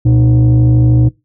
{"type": "tone with frequency modulation", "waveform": "sine", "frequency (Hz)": 120, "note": "B2", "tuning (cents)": -49, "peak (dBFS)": -4, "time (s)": [0.05, 1.09], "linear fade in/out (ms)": 10, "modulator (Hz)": 187, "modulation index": 0.6, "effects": ["noise-tail reverb RT60 0.2 s tail -20 dB re dry", "tanh soft clip ceiling -4 dBFS"]}